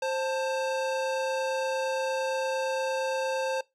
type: tone pair together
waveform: square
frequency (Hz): 527 / 887.9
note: C5 / A5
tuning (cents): +12 / +15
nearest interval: major sixth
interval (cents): 903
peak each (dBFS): -29 / -34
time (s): 0.02-3.61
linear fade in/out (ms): 5
effects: noise-tail reverb RT60 0.2 s tail -22 dB re dry + low-pass 7000 Hz 12 dB/octave